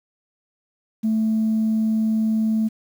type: tone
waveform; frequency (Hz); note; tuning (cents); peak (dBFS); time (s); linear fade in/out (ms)
sine; 220; A3; 0; -16; 1.03-2.69; 20
effects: tanh soft clip ceiling -14 dBFS + 8-bit